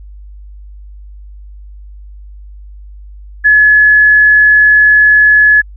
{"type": "tone", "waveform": "sine", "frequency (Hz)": 1704, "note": "G#6", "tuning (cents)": 44, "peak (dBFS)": -3, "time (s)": [3.44, 5.62], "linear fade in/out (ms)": 20, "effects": ["added 50 Hz sine -29 dBFS peak until 5.76 s"]}